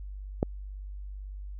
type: click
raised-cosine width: 2 ms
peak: -11 dBFS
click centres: 0.429 s
effects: added 49 Hz sine -37 dBFS peak until 1.59 s